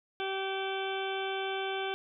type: harmonic tone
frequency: 386.2 Hz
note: G4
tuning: 26 cents flat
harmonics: 1 / 2 / 3 / 4 / 6 / 7 / 8 / 9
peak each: -35 / -37 / -45 / -40 / -42 / -47 / -43 / -44 dBFS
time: 0.2-1.94 s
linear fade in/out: 0 ms
effects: none